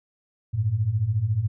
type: beating tone pair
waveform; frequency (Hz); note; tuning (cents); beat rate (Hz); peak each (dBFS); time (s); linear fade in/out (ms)
sine; 98 / 112; G2 / A2; 0 / +31; 14; -26 / -22; 0.53-1.48; 20
effects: none